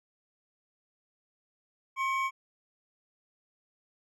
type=tone pair together; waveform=triangle; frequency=1068 / 2263 Hz; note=C6 / C#7; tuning=+35 / +35 cents; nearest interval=octave + minor second; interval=1300 cents; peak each=-27 / -31 dBFS; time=1.96-2.31 s; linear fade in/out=50 ms; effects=none